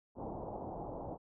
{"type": "low-pass noise", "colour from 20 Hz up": "white", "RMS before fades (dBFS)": -43, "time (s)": [0.15, 1.18], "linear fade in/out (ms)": 50, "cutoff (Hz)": 890, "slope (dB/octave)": 48, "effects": []}